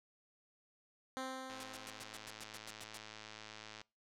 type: tone with exponential decay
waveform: 10% pulse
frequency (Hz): 261.6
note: C4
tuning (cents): 0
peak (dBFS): -31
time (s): 1.17-3.01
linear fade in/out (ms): 0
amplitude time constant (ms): 400
type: click train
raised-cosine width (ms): 0.2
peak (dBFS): -32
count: 251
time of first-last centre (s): 1.5-3.815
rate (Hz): 108
type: noise bursts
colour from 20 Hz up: white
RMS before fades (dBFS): -47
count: 11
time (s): 1.6-2.974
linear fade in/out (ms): 2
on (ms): 34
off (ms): 100
effects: noise-tail reverb RT60 0.3 s tail -26 dB re dry + low-pass 9000 Hz 12 dB/octave